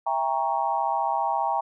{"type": "chord", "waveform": "sine", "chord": "E diminished seventh", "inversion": "none", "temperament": "equal with one note detuned", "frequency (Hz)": [659.3, 797.7, 932.3, 1108.7], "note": ["E5", "G5", "Bb5", "Db6"], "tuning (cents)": [0, 30, 0, 0], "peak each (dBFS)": [-31, -26, -26, -32], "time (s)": [0.06, 1.61], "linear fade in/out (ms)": 10, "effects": []}